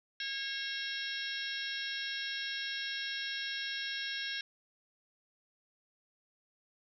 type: harmonic tone with a mistuned harmonic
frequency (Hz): 545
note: C#5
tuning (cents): -29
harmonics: 3 / 4 / 5 / 6 / 7 / 8 / 9 / 10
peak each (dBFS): -40 / -46 / -45 / -43 / -42 / -50 / -54 / -44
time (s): 0.2-4.41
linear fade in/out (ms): 2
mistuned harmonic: 8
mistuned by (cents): -43
effects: none